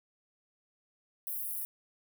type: high-pass noise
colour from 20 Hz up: white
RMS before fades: -37 dBFS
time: 1.27-1.65 s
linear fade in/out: 0 ms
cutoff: 9900 Hz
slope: 48 dB/octave
effects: none